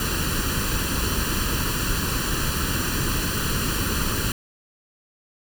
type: noise with comb filter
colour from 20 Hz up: pink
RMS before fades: -24 dBFS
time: 0-4.32 s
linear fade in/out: 2 ms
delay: 0.69 ms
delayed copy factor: +0.75
effects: none